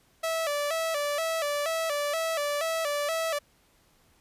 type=tone with vibrato; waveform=sawtooth; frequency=616 Hz; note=D#5; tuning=17 cents flat; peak=-23 dBFS; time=0.23-3.39 s; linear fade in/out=10 ms; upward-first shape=square; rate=2.1 Hz; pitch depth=99 cents each way; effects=pink hiss -64 dBFS RMS until 4.2 s + resampled to 32000 Hz